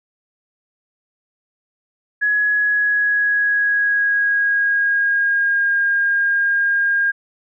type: tone with pitch glide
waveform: sine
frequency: 1681 to 1616.3 Hz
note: G#6 to G#6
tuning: +20 to -47 cents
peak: -14 dBFS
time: 2.21-7.12 s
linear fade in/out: 20 ms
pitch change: -67 cents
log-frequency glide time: 2.52-5.79 s
effects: none